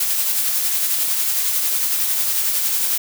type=noise with tremolo; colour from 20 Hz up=blue; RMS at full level=-18 dBFS; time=0-2.98 s; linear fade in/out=5 ms; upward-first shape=triangle; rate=11 Hz; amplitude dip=35%; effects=none